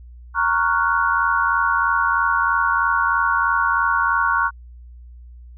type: chord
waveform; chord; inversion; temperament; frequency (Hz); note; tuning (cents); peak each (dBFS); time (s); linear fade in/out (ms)
sine; Gb major seventh; first; equal; 932.3 / 1108.7 / 1396.9 / 1480; Bb5 / Db6 / F6 / Gb6; 0 / 0 / 0 / 0; -23 / -20 / -22 / -21; 0.34-4.51; 50
effects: added 60 Hz sine -38 dBFS peak until 5.57 s